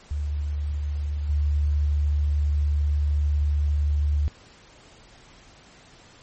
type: tone with level steps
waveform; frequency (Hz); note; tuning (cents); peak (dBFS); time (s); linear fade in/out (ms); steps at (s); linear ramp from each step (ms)
sine; 73.4; D2; 0; -24 / -19; 0.11-4.28; 0; 1.29; 5
effects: pink hiss -51 dBFS RMS until 6.22 s + MP3 32 kbps